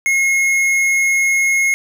triangle tone with tanh clipping, 2162 Hz, C#7, 44 cents flat, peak -14 dBFS, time 0.06-1.74 s, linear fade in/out 0 ms, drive 16 dB, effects none

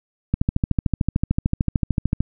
click train, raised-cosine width 5 ms, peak -6 dBFS, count 26, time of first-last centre 0.34-2.206 s, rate 13.4 Hz, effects none

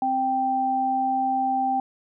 sine tone pair together, 261.6 / 783.9 Hz, C4 / G5, 0 / 0 cents, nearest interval octave + perfect fifth, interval 1900 cents, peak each -29 / -21 dBFS, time 0.02-1.8 s, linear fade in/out 2 ms, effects none

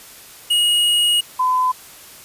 square / sine tone pair in turn, 2884 / 1013.8 Hz, F#7 / B5, -45 / +45 cents, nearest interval octave + tritone, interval 1810 cents, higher first, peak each -14 dBFS, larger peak neither, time 0.5-1.21 / 1.39-1.72 s, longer first, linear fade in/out 10 ms, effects white hiss -41 dBFS RMS until 2.24 s + resampled to 32000 Hz

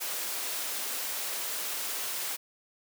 white high-pass noise, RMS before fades -34 dBFS, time 0-2.37 s, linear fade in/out 20 ms, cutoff 350 Hz, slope 12 dB/octave, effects none

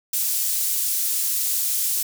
pink high-pass noise, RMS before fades -23 dBFS, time 0.13-2.03 s, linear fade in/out 5 ms, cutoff 8500 Hz, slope 12 dB/octave, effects none

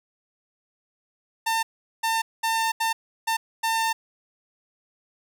sawtooth tone bursts at uneven times, 901 Hz, A5, 41 cents sharp, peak -18 dBFS, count 6, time 1.46-1.63 / 2.03-2.22 / 2.43-2.72 / 2.8-2.93 / 3.27-3.37 / 3.63-3.93 s, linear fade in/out 10 ms, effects none

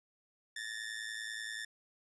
sawtooth ring-modulated tone, 1784 Hz, A6, 23 cents sharp, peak -33 dBFS, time 0.56-1.65 s, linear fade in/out 5 ms, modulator 55.1 Hz, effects resampled to 24000 Hz

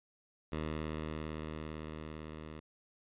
10% pulse tone with level ramp, 77.78 Hz, D#2, in tune, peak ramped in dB -27 to -37 dBFS, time 0.52-2.6 s, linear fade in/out 5 ms, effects resampled to 8000 Hz

